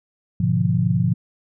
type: chord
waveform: sine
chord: G# diminished seventh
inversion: none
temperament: equal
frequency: 103.83 / 123.47 / 146.83 / 174.61 Hz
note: G#2 / B2 / D3 / F3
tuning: 0 / 0 / 0 / 0 cents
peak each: -23 / -21 / -24 / -20 dBFS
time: 0.4-1.14 s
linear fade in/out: 5 ms
effects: none